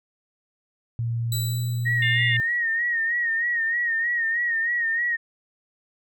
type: tone with pitch glide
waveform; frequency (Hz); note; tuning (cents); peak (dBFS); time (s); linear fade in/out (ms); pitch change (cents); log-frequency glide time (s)
sine; 116.54 to 119.33; A#2 to A#2; 0 to +41; -23; 0.99-2.4; 0; +41; 1.47-1.52
type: tone with exponential decay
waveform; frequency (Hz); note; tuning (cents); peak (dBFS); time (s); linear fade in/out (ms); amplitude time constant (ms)
15% pulse; 3951; B7; 0; -20; 1.32-2.57; 2; 270
type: tone with vibrato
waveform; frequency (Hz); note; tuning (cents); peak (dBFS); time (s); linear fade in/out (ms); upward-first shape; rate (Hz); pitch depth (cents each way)
sine; 1864.7; A#6; 0; -21; 1.85-5.17; 20; sine; 3.2; 61
type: harmonic tone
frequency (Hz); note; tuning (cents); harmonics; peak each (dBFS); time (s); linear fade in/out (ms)
705; F5; +16; 3 / 4 / 5; -26 / -28 / -30; 2.02-2.37; 5
effects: none